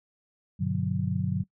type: chord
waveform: sine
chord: G major seventh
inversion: none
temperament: just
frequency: 98 / 122.5 / 147 / 183.75 Hz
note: G2 / B2 / D3 / F#3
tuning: 0 / -14 / +2 / -12 cents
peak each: -31 / -33 / -31 / -29 dBFS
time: 0.59-1.44 s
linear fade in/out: 20 ms
effects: noise-tail reverb RT60 0.1 s tail -22 dB re dry